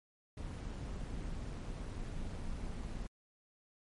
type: noise with amplitude modulation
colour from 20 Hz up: brown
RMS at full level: -39 dBFS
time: 0.37-3.07 s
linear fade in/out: 5 ms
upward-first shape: sine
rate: 194 Hz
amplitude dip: 50%
effects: MP3 48 kbps